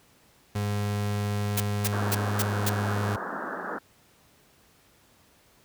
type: tone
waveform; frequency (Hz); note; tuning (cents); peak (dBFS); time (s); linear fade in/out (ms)
35% pulse; 103.2; G#2; -10; -24; 0.55-3.16; 5
type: noise bursts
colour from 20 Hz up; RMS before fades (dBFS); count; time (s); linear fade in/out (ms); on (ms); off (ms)
white; -27; 5; 1.57-2.695; 5; 33; 240
type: band-pass noise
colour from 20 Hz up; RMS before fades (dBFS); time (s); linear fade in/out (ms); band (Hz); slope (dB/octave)
white; -34; 1.92-3.79; 10; 170 to 1700; 96
effects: pink hiss -60 dBFS RMS until 5.64 s + high-pass 60 Hz 12 dB/octave